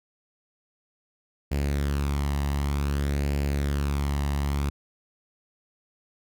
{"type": "tone with flanger", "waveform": "sawtooth", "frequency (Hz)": 71, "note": "C#2", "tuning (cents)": 42, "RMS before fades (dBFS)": -26, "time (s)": [1.51, 4.7], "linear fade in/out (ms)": 10, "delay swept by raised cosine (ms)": [0.41, 1.04], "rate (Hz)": 0.54, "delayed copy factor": 0.5, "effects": []}